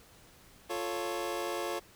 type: chord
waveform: 25% pulse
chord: F augmented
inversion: none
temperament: equal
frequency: 349.2 / 440 / 554.4 Hz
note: F4 / A4 / C#5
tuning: 0 / 0 / 0 cents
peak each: -33 / -35 / -34 dBFS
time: 0.69-1.8 s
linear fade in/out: 20 ms
effects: pink hiss -58 dBFS RMS until 1.95 s